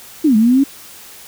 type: linear two-way sweep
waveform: sine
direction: down then up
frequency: 330 to 209.1 to 282.8 Hz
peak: -8 dBFS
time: 0.24-0.64 s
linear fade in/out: 10 ms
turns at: 0.36 s
effects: white hiss -38 dBFS RMS until 1.27 s